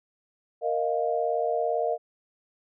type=chord; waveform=sine; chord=Bb suspended fourth; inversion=none; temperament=just; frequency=466.2 / 621.6 / 699.2 Hz; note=Bb4 / Eb5 / F5; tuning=0 / -2 / +2 cents; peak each=-28 dBFS; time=0.61-1.98 s; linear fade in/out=50 ms; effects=none